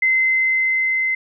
sine tone with level ramp, 2062 Hz, C7, 26 cents flat, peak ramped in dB -13 to -17 dBFS, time 0.02-1.15 s, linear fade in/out 5 ms, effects none

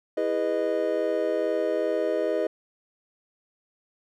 triangle chord, E major seventh, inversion none, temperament just, 329.6 / 412 / 494.4 / 618.1 Hz, E4 / G#4 / B4 / D#5, 0 / -14 / +2 / -12 cents, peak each -29 / -27 / -27 / -25 dBFS, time 0.17-2.47 s, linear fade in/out 5 ms, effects none

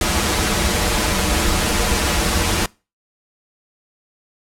pink noise with comb filter, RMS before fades -18 dBFS, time 0.01-2.66 s, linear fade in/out 2 ms, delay 7.5 ms, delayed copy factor -0.7, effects noise-tail reverb RT60 0.3 s tail -24 dB re dry + low-pass 11000 Hz 12 dB/octave

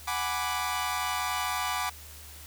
sawtooth chord, G# half-diminished seventh, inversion third, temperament equal, 740 / 830.6 / 987.8 / 1174.7 Hz, F#5 / G#5 / B5 / D6, 0 / 0 / 0 / 0 cents, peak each -31 / -33 / -30 / -29 dBFS, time 0.07-1.9 s, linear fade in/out 10 ms, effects added 75 Hz sine -48 dBFS peak until 2.46 s + white hiss -48 dBFS RMS until 2.46 s

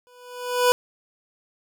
25% pulse tone with exponential growth, 493.9 Hz, B4, in tune, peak -9 dBFS, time 0.07-0.72 s, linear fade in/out 0 ms, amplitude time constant 140 ms, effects none

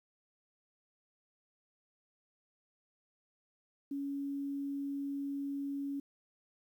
sine tone, 280 Hz, C#4, 18 cents sharp, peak -35 dBFS, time 3.91-6 s, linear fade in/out 5 ms, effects 11-bit

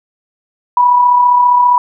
sine tone with amplitude modulation, 980 Hz, B5, 14 cents flat, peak -4 dBFS, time 0.77-1.78 s, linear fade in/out 2 ms, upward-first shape sine, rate 35 Hz, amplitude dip 40%, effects none

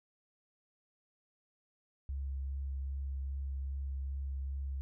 sine tone with vibrato, 68.1 Hz, C#2, 30 cents flat, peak -35 dBFS, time 2.09-4.81 s, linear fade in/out 0 ms, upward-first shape sine, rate 2.5 Hz, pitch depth 14 cents each way, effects none

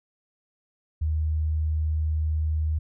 sine tone, 77.78 Hz, D#2, in tune, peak -22 dBFS, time 1.01-2.79 s, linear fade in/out 10 ms, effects none

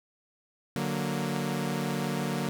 sawtooth chord, D augmented, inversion none, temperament equal, 146.83 / 185 / 233.1 Hz, D3 / F#3 / A#3, 0 / 0 / 0 cents, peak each -29 dBFS, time 0.76-2.49 s, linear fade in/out 0 ms, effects none

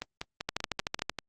two click trains, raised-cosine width 0.2 ms, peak -17 / -12 dBFS, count 7 / 9, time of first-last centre 0.02-1.187 / 0.49-1.096 s, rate 5.14 / 13.2 Hz, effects Opus 32 kbps

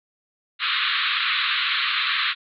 white band-pass noise, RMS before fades -23 dBFS, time 0.59-2.35 s, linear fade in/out 50 ms, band 1100 to 4100 Hz, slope 96 dB/octave, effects none

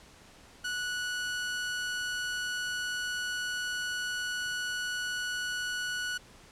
sawtooth tone, 1472 Hz, F#6, 9 cents flat, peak -28 dBFS, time 0.64-6.18 s, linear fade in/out 10 ms, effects pink hiss -55 dBFS RMS until 6.51 s + low-pass 9000 Hz 12 dB/octave

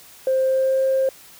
sine tone with pitch glide, 525 to 530.8 Hz, C5 to C5, +6 to +25 cents, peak -15 dBFS, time 0.27-1.09 s, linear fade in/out 2 ms, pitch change +19 cents, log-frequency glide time 0.41-0.84 s, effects tanh soft clip ceiling -12 dBFS + white hiss -46 dBFS RMS until 1.39 s

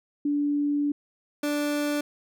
sine / 30% pulse tone pair in turn, 290 / 293.2 Hz, D4 / D4, -22 / -3 cents, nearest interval unison, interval 19 cents, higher second, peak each -22 dBFS, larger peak neither, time 0.25-0.92 / 1.43-2.01 s, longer first, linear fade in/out 5 ms, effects none

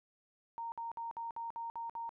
sine tone bursts, 925 Hz, A#5, 14 cents flat, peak -38 dBFS, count 8, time 0.58-2.092 s, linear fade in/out 0 ms, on 140 ms, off 56 ms, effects none

